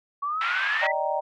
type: exponential sweep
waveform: sine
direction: up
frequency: 1118 to 2014 Hz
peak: -25 dBFS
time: 0.22-0.92 s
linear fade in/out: 10 ms
type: band-pass noise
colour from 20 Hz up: white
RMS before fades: -29 dBFS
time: 0.41-0.87 s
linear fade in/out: 2 ms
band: 1000 to 2600 Hz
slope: 24 dB/octave
type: chord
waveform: sine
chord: Eb major seventh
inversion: third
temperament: just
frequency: 583.4 / 622.3 / 777.8 / 933.4 Hz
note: D5 / Eb5 / G5 / Bb5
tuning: -12 / 0 / -14 / +2 cents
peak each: -29 dBFS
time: 0.81-1.21 s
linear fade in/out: 20 ms
effects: none